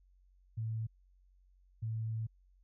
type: tone bursts at uneven times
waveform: sine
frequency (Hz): 111.5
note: A2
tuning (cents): +23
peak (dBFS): -34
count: 2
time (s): 0.57-0.87 / 1.82-2.27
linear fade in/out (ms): 10
effects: added 46 Hz sine -63 dBFS peak until 2.63 s